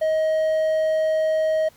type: tone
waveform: triangle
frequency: 630 Hz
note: D#5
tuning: 21 cents sharp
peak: -16 dBFS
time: 0.01-1.69 s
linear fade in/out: 10 ms
effects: pink hiss -54 dBFS RMS until 1.76 s